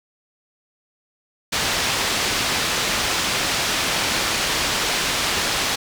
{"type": "low-pass noise", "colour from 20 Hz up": "white", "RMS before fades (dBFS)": -22, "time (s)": [1.52, 5.76], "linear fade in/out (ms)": 10, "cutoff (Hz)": 4900, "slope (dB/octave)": 12, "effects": []}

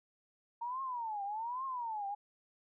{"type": "tone with vibrato", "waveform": "sine", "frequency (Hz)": 922, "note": "A#5", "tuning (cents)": -19, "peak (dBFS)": -36, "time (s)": [0.61, 2.15], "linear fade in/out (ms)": 10, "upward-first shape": "triangle", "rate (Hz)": 1.2, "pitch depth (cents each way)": 280, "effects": []}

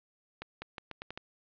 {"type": "accelerating click train", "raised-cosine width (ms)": 0.3, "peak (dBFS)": -24, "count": 7, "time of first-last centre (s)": [0.42, 1.175], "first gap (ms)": 200, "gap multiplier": 0.81, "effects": ["resampled to 11025 Hz", "9-bit"]}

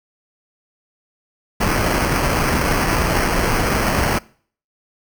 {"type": "noise with sample-and-hold", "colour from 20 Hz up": "pink", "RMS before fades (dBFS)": -18, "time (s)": [1.6, 4.19], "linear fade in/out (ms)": 10, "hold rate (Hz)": 3675, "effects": ["noise-tail reverb RT60 0.5 s tail -23 dB re dry"]}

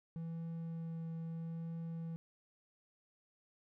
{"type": "tone with vibrato", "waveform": "triangle", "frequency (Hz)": 164.81, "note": "E3", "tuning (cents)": 0, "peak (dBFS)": -38, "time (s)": [0.16, 2.16], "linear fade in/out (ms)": 0, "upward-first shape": "triangle", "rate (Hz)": 0.78, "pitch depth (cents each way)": 10, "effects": []}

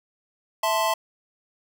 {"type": "chord", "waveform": "square", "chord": "A minor", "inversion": "second", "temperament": "equal", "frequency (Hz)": [659.3, 880, 1046.5], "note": ["E5", "A5", "C6"], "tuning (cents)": [0, 0, 0], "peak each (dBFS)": -26, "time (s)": [0.63, 0.94], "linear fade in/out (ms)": 5, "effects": []}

